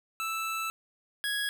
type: tone pair in turn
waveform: 25% pulse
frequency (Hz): 1320 / 1663.1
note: E6 / G#6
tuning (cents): +2 / +2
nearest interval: major third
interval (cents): 400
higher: second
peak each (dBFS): -27 / -25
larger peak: second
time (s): 0.2-0.7 / 1.24-1.49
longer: first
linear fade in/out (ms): 0
effects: none